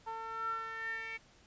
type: tone with band-pass filter sweep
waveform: sawtooth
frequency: 449.9 Hz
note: A4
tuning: 39 cents sharp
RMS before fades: -40 dBFS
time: 0.06-1.18 s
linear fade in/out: 20 ms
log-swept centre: 1000 to 2200 Hz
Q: 9.9
effects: pink hiss -63 dBFS RMS until 1.46 s + resampled to 16000 Hz